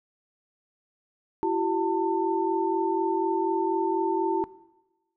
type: tone cluster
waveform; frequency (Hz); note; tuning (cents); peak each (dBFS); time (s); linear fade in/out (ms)
sine; 337.6 / 381.7 / 895; E4 / G4 / A5; +41 / -46 / +29; -27; 1.43-4.44; 0
effects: noise-tail reverb RT60 1.0 s tail -19 dB re dry